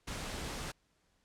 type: noise with amplitude modulation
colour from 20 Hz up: pink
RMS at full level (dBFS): -39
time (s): 0.07-0.72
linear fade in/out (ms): 10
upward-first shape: sine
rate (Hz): 229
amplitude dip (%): 30
effects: pink hiss -74 dBFS RMS until 1.24 s + low-pass 9000 Hz 12 dB/octave